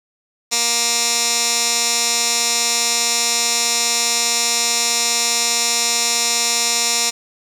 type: tone with band-pass filter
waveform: 15% pulse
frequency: 235.2 Hz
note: A#3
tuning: 16 cents sharp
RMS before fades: -18 dBFS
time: 0.51-7.11 s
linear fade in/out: 20 ms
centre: 6300 Hz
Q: 2
effects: 7-bit